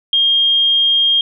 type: tone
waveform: sine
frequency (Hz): 3225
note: G7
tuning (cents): +48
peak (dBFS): -10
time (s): 0.13-1.21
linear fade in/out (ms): 2
effects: none